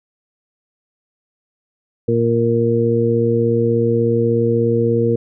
harmonic tone, 116.54 Hz, A#2, in tune, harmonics 1 / 2 / 3 / 4, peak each -19 / -20 / -21 / -16 dBFS, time 2.08-5.16 s, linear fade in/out 5 ms, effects none

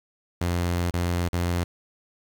sawtooth tone with dropouts, 87.31 Hz, F2, in tune, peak -19 dBFS, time 0.41-1.64 s, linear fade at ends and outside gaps 5 ms, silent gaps 0.909-0.938 / 1.287-1.33 s, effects 8-bit

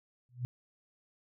sine tone with exponential growth, 123.47 Hz, B2, in tune, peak -28 dBFS, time 0.29-0.45 s, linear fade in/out 0 ms, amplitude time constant 34 ms, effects none

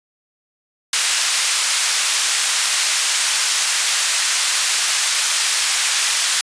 white band-pass noise, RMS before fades -18 dBFS, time 0.93-6.41 s, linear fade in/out 2 ms, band 1300 to 9100 Hz, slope 12 dB/octave, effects resampled to 22050 Hz

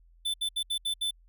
square tone bursts at uneven times, 3520 Hz, A7, in tune, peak -28 dBFS, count 6, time 0.25-0.34 / 0.41-0.49 / 0.56-0.63 / 0.7-0.78 / 0.85-0.94 / 1.01-1.11 s, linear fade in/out 10 ms, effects added 42 Hz sine -56 dBFS peak until 1.28 s

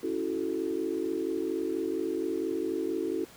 sine chord, F# minor seventh, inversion second, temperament equal with one note detuned, 277.2 / 329.6 / 373.9 / 440 Hz, C#4 / E4 / F#4 / A4, 0 / 0 / +18 / 0 cents, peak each -37 / -32 / -33 / -35 dBFS, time 0.03-3.25 s, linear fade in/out 5 ms, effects pink hiss -52 dBFS RMS until 3.36 s + high-pass 80 Hz 12 dB/octave

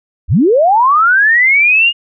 sine linear sweep, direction up, 45.24 to 2874 Hz, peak -6 dBFS, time 0.28-1.93 s, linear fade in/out 50 ms, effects none

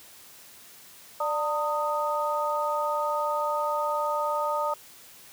sine tone cluster, 591 / 908 / 1244 Hz, D5 / A#5 / D#6, +11 / -46 / -1 cents, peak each -29 dBFS, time 1.2-4.74 s, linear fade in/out 5 ms, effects white hiss -50 dBFS RMS until 5.32 s + high-pass 60 Hz 12 dB/octave

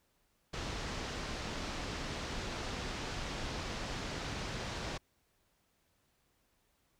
pink low-pass noise, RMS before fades -40 dBFS, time 0.53-4.98 s, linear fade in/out 10 ms, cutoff 6200 Hz, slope 24 dB/octave, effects pink hiss -75 dBFS RMS until 6.99 s

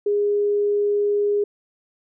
sine tone, 410.8 Hz, G#4, 19 cents flat, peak -17 dBFS, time 0.06-1.44 s, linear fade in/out 5 ms, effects none

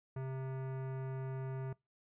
sine tone with hard clipping, 132.2 Hz, C3, 18 cents sharp, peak -40 dBFS, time 0.16-1.73 s, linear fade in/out 5 ms, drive 18 dB, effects noise-tail reverb RT60 0.2 s tail -23 dB re dry + resampled to 8000 Hz

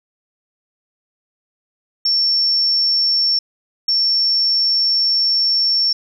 sine tone bursts at uneven times, 5440 Hz, F8, 46 cents flat, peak -13 dBFS, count 2, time 2.05-3.39 / 3.88-5.93 s, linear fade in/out 5 ms, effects 8-bit

